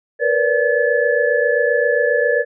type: tone cluster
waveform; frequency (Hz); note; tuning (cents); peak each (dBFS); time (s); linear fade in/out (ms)
sine; 469.3 / 496.8 / 578 / 1723; A#4 / B4 / D5 / A6; +12 / +10 / -28 / -37; -19; 0.19-2.45; 50
effects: none